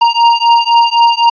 square beating tone pair, 932.3 / 936.2 Hz, A#5 / A#5, 0 / +7 cents, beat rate 3.9 Hz, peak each -10 dBFS, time 0.01-1.3 s, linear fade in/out 10 ms, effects resampled to 11025 Hz

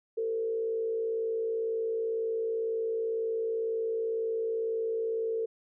sine tone with frequency modulation, 450 Hz, A4, 39 cents sharp, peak -28 dBFS, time 0.17-5.46 s, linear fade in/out 10 ms, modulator 58 Hz, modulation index 0.48, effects none

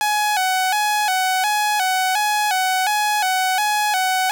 sawtooth tone with vibrato, 793 Hz, G5, 20 cents sharp, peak -13 dBFS, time 0.01-4.31 s, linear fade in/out 0 ms, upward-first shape square, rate 1.4 Hz, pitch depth 100 cents each way, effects none

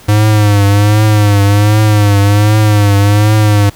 square tone with vibrato, 103.83 Hz, G#2, in tune, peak -6 dBFS, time 0.08-3.7 s, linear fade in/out 10 ms, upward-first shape triangle, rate 1.3 Hz, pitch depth 72 cents each way, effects pink hiss -38 dBFS RMS until 3.75 s

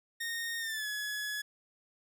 sawtooth tone with pitch glide, 1848 to 1694.6 Hz, A#6 to G#6, -16 to +34 cents, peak -31 dBFS, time 0.2-1.42 s, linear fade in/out 10 ms, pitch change -150 cents, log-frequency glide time 0.59-0.87 s, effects none

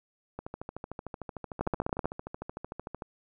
two click trains, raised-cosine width 1 ms, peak -23 / -14 dBFS, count 36 / 8, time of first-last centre 0.39-3.022 / 1.61-2.056 s, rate 13.3 / 15.7 Hz, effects none

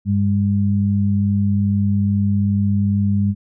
sine tone pair together, 98.97 / 201.4 Hz, G2 / G3, +17 / +47 cents, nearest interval octave, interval 1230 cents, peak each -17 dBFS, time 0.05-3.35 s, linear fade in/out 50 ms, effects none

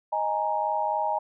sine chord, D# suspended fourth, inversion none, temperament just, 622.3 / 829.7 / 933.4 Hz, D#5 / G#5 / A#5, 0 / -2 / +2 cents, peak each -30 / -27 / -28 dBFS, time 0.12-1.19 s, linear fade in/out 10 ms, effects none

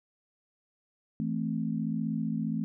sine chord, A minor, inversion second, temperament equal, 164.81 / 220 / 261.6 Hz, E3 / A3 / C4, 0 / 0 / 0 cents, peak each -33 / -31 / -35 dBFS, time 1.2-2.64 s, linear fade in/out 0 ms, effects none

